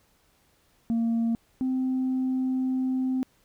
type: tone pair in turn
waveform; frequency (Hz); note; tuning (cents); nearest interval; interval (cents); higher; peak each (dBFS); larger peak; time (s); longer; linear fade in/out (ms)
sine; 230 / 259.1; A#3 / C4; -23 / -17; major second; 206; second; -20 / -22; first; 0.9-1.35 / 1.61-3.23; second; 0
effects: tanh soft clip ceiling -21 dBFS + pink hiss -65 dBFS RMS until 3.44 s